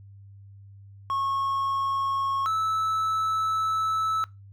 triangle tone pair in turn, 1094 / 1307.8 Hz, C#6 / E6, -23 / -14 cents, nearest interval minor third, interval 309 cents, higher second, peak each -23 / -21 dBFS, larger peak second, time 1.1-2.46 / 2.46-4.24 s, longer second, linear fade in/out 0 ms, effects noise-tail reverb RT60 0.2 s tail -20 dB re dry + added 99 Hz sine -45 dBFS peak until 4.52 s

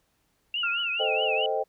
sine tone with vibrato, 2728 Hz, F7, 41 cents flat, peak -26 dBFS, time 0.54-1.46 s, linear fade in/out 2 ms, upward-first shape triangle, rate 4.7 Hz, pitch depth 170 cents each way
sine tone with exponential decay, 1396.9 Hz, F6, in tune, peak -26 dBFS, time 0.63-1.6 s, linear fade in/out 5 ms, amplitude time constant 210 ms
sine chord, A half-diminished seventh, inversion none, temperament equal with one note detuned, 441.3 / 523.3 / 622.3 / 784 Hz, A4 / C5 / Eb5 / G5, +5 / 0 / 0 / 0 cents, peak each -30 dBFS, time 0.99-1.64 s, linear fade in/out 20 ms
effects pink hiss -71 dBFS RMS until 1.68 s

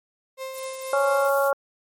35% pulse tone with tremolo, 527 Hz, C5, 12 cents sharp, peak -28 dBFS, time 0.37-1.31 s, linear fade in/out 50 ms, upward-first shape triangle, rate 4.3 Hz, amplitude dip 45%
violet noise, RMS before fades -35 dBFS, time 0.52-1.52 s, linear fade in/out 50 ms
harmonic tone, 277.2 Hz, C#4, in tune, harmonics 2 / 3 / 4 / 5, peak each -20 / -27 / -27 / -26 dBFS, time 0.93-1.53 s, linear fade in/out 2 ms
effects MP3 64 kbps

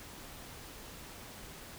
silence, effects pink hiss -49 dBFS RMS until 1.78 s

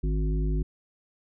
harmonic tone with a mistuned harmonic, 51.8 Hz, G#1, 4 cents flat, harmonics 1 / 3 / 5 / 7, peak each -24 / -31 / -37 / -38 dBFS, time 0.03-0.63 s, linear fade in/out 10 ms, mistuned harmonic 5, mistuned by +44 cents, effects none

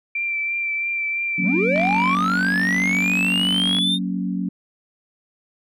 sine tone with vibrato, 2349 Hz, D7, in tune, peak -21 dBFS, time 0.15-2.15 s, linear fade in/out 5 ms, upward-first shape triangle, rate 3 Hz, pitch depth 23 cents each way
sine chord, F# major, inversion none, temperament equal, 185 / 233.1 / 277.2 Hz, F#3 / A#3 / C#4, 0 / 0 / 0 cents, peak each -23 / -29 / -28 dBFS, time 1.38-4.49 s, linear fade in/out 5 ms
triangle linear sweep, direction up, 135.2 to 3685 Hz, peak -17 dBFS, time 1.42-3.99 s, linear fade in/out 50 ms
click train, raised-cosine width 0.3 ms, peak -14 dBFS, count 110, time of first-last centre 1.76-3.786 s, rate 53.8 Hz
effects none

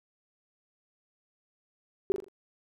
sine tone with echo, 387.5 Hz, G4, 20 cents flat, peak -22 dBFS, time 2.1-2.12 s, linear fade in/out 0 ms, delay 41 ms, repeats 4, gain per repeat -7 dB, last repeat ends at 2.284 s, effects none

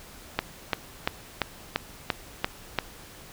click train, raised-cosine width 0.3 ms, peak -7 dBFS, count 8, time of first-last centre 0.39-2.787 s, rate 2.92 Hz, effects pink hiss -47 dBFS RMS until 3.32 s

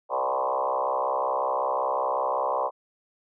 sine tone with frequency modulation, 793 Hz, G5, 20 cents sharp, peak -23 dBFS, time 0.09-2.71 s, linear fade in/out 50 ms, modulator 65.4 Hz, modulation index 4.6, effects none

